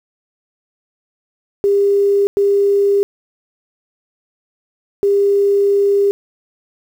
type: tone bursts at uneven times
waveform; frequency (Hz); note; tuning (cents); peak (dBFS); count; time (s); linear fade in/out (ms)
sine; 401.2; G4; +40; -10; 3; 1.64-2.27 / 2.37-3.03 / 5.03-6.11; 0
effects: 7-bit